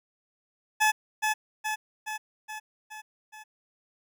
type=tone with echo; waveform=20% pulse; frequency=860 Hz; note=A5; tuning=40 cents flat; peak=-15 dBFS; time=0.8-0.92 s; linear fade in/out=20 ms; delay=420 ms; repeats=6; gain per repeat=-4 dB; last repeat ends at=3.44 s; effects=none